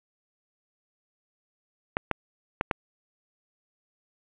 clicks, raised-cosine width 0.5 ms, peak -9 dBFS, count 4, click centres 1.969 / 2.113 / 2.611 / 2.712 s, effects resampled to 8000 Hz + 8-bit

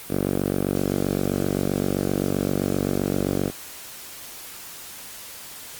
5% pulse tone with band-pass filter, 47.68 Hz, G1, 47 cents flat, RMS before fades -24 dBFS, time 0.08-3.52 s, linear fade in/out 50 ms, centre 260 Hz, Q 0.65, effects white hiss -39 dBFS RMS until 5.79 s + Opus 32 kbps

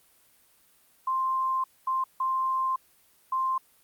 sine tone bursts at uneven times, 1049 Hz, C6, 4 cents sharp, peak -24 dBFS, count 4, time 1.07-1.64 / 1.87-2.04 / 2.2-2.76 / 3.32-3.58 s, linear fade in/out 5 ms, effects white hiss -62 dBFS RMS until 3.83 s + Opus 32 kbps

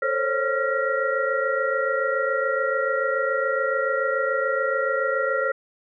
sine tone cluster, 442.7 / 529 / 556 / 1381 / 1906 Hz, A4 / C5 / C#5 / F6 / A#6, +11 / +19 / +5 / -20 / +38 cents, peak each -30 / -25 / -29 / -25 / -30 dBFS, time 0.02-5.52 s, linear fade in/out 5 ms, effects none

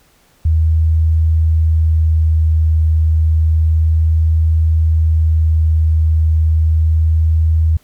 sine tone with vibrato, 79.6 Hz, D#2, 40 cents sharp, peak -9 dBFS, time 0.45-7.77 s, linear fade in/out 5 ms, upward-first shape sine, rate 0.31 Hz, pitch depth 8 cents each way, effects pink hiss -53 dBFS RMS until 7.83 s

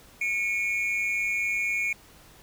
triangle tone pair together, 2206 / 2410 Hz, C#7 / D7, -9 / +44 cents, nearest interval major second, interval 153 cents, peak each -26 dBFS, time 0.21-1.93 s, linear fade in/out 5 ms, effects pink hiss -53 dBFS RMS until 2.42 s

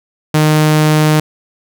sawtooth tone, 153.7 Hz, D#3, 21 cents flat, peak -4 dBFS, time 0.34-1.2 s, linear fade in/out 5 ms, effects none

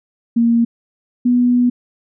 sine tone pair in turn, 233.1 / 245.2 Hz, A#3 / B3, 0 / -12 cents, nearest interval minor second, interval 88 cents, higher second, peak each -10 dBFS, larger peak neither, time 0.36-0.65 / 1.25-1.7 s, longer second, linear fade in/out 10 ms, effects none

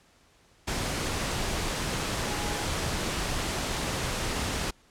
sine tone in noise, 830.6 Hz, G#5, in tune, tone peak -39 dBFS, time 2.26-2.64 s, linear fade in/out 10 ms, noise pink, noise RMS -30 dBFS, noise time 0.67-4.71 s, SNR -12 dB, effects pink hiss -61 dBFS RMS until 4.9 s + low-pass 9000 Hz 12 dB/octave

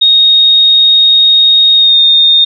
sine tone with pitch glide, 3729 to 3671 Hz, A#7 to A#7, 0 to -27 cents, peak -3 dBFS, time 0.01-2.45 s, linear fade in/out 10 ms, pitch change -27 cents, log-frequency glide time 1.75-1.98 s, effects none

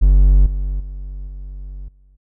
triangle tone with level steps, 47.51 Hz, F#1, 47 cents sharp, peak -5 / -16 / -24 / -26 / -45 dBFS, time 0.01-2.17 s, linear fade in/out 20 ms, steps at 0.46 / 0.8 / 1.27 / 1.88 s, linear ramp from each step 5 ms, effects none

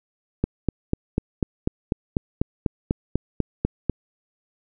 click train, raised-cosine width 3 ms, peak -7 dBFS, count 15, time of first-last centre 0.44-3.897 s, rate 4.05 Hz, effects none

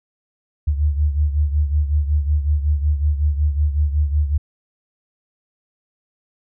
sine beating tone pair, 73.2 / 78.6 Hz, D2 / D#2, -5 / +18 cents, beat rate 5.4 Hz, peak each -16 / -22 dBFS, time 0.67-4.38 s, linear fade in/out 10 ms, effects none

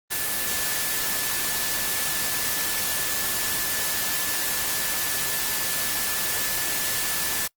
sine tone in noise, 1741 Hz, A6, 19 cents flat, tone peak -35 dBFS, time 0.1-7.48 s, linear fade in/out 20 ms, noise white, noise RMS -26 dBFS, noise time 0.1-7.48 s, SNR -12 dB, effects noise-tail reverb RT60 0.1 s tail -23 dB re dry + Opus 24 kbps

